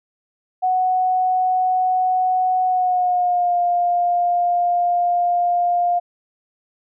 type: tone with pitch glide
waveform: sine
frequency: 740 to 703.7 Hz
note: F#5 to F5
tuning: 0 to +13 cents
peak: -15 dBFS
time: 0.62-6 s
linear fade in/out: 20 ms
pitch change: -87 cents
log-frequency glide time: 2.65-3.57 s
effects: none